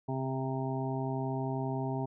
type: harmonic tone with a mistuned harmonic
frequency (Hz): 132.2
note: C3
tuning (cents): +18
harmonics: 1 / 2 / 3 / 5 / 6 / 7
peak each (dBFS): -34 / -37 / -39 / -41 / -42 / -42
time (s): 0.08-2.06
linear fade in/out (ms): 10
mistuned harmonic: 1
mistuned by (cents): +26
effects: none